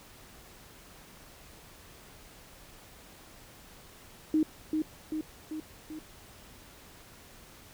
sine tone with echo, 311.1 Hz, D#4, in tune, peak -22 dBFS, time 4.34-4.43 s, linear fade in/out 2 ms, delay 390 ms, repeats 4, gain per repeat -4 dB, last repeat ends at 5.99 s, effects pink hiss -53 dBFS RMS until 7.73 s

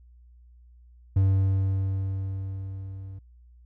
triangle tone with level ramp, 96.3 Hz, G2, 30 cents flat, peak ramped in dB -15 to -35 dBFS, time 1.16-3.19 s, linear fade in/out 5 ms, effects added 60 Hz sine -50 dBFS peak until 3.65 s

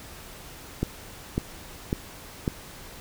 click train, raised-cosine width 3 ms, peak -11 dBFS, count 4, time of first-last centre 0.83-2.478 s, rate 1.82 Hz, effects pink hiss -44 dBFS RMS until 3 s

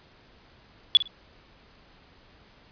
sine tone with echo, 3415 Hz, G#7, 48 cents sharp, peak -11 dBFS, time 0.95-0.97 s, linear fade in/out 0 ms, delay 53 ms, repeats 2, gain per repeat -14 dB, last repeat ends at 1.076 s, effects pink hiss -56 dBFS RMS until 2.71 s + resampled to 11025 Hz

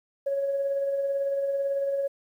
sine tone with tremolo, 554.4 Hz, C#5, in tune, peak -22 dBFS, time 0.26-2.08 s, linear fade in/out 10 ms, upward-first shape sine, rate 18 Hz, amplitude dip 35%, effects tanh soft clip ceiling -19 dBFS + 10-bit

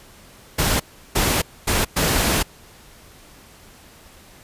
pink noise bursts at uneven times, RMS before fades -19 dBFS, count 4, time 0.58-0.8 / 1.15-1.42 / 1.67-1.85 / 1.96-2.43 s, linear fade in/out 10 ms, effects pink hiss -47 dBFS RMS until 4.43 s + resampled to 32000 Hz

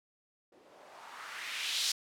violet noise with low-pass filter sweep, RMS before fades -39 dBFS, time 0.52-1.92 s, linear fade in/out 5 ms, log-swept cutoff 350 to 4800 Hz, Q 1.9, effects none

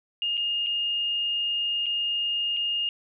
sine tone with dropouts, 2836 Hz, F7, 26 cents sharp, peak -24 dBFS, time 0.22-2.89 s, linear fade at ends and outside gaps 1 ms, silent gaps 0.371-0.376 / 0.663-0.668 / 1.859-1.865 / 2.566-2.57 s, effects none

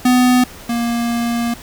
square tone pair in turn, 250 / 235.3 Hz, B3 / A#3, +21 / +16 cents, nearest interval minor second, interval 105 cents, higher first, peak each -10 / -17 dBFS, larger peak first, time 0.05-0.44 / 0.69-1.54 s, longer second, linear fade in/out 5 ms, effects pink hiss -37 dBFS RMS until 1.62 s

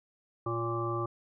harmonic tone with a mistuned harmonic, 116.54 Hz, A#2, in tune, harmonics 1 / 3 / 5 / 7 / 9 / 10, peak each -35 / -34 / -41 / -43 / -43 / -35 dBFS, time 0.46-1.06 s, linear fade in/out 5 ms, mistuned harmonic 5, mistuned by -26 cents, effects none

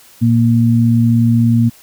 sine tone pair together, 116.54 / 233.1 Hz, A#2 / A#3, 0 / 0 cents, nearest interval octave, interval 1200 cents, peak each -11 dBFS, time 0.21-1.7 s, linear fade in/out 20 ms, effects white hiss -44 dBFS RMS until 1.82 s

